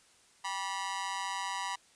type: tone with amplitude modulation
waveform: sawtooth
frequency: 974 Hz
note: B5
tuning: 24 cents flat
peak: -26 dBFS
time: 0.44-1.76 s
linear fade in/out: 10 ms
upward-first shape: sine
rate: 185 Hz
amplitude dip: 95%
effects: white hiss -63 dBFS RMS until 1.95 s + resampled to 22050 Hz